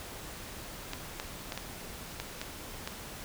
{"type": "clicks", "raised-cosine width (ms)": 0.2, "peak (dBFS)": -18, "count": 7, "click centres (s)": [0.934, 1.199, 1.522, 1.576, 2.2, 2.415, 2.875], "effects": ["pink hiss -44 dBFS RMS until 3.24 s"]}